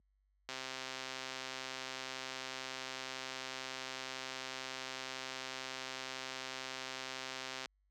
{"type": "click train", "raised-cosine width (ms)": 0.2, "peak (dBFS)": -24, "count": 940, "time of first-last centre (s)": [0.49, 7.658], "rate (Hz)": 131, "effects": ["added 49 Hz sine -49 dBFS peak until 7.9 s", "high-pass 200 Hz 12 dB/octave"]}